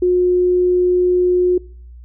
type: tone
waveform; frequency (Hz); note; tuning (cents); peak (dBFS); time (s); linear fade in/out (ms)
sine; 360.2; F#4; -46; -11; 0.02-1.58; 5
effects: noise-tail reverb RT60 0.5 s tail -25 dB re dry + added 60 Hz sine -35 dBFS peak until 2.04 s